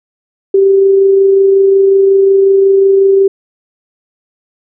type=tone with amplitude modulation; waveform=sine; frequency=390.3 Hz; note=G4; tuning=8 cents flat; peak=-3 dBFS; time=0.54-3.28 s; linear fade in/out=5 ms; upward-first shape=sine; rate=25.5 Hz; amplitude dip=25%; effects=none